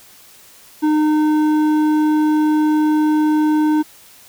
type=tone with hard clipping; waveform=sine; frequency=305.8 Hz; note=D#4; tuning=30 cents flat; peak=-14 dBFS; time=0.82-3.83 s; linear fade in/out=20 ms; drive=8 dB; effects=white hiss -45 dBFS RMS until 4.28 s